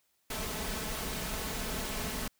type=noise with comb filter; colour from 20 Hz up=pink; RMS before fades=-36 dBFS; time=0.3-2.28 s; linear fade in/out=5 ms; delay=4.6 ms; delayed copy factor=+0.5; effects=white hiss -74 dBFS RMS until 2.39 s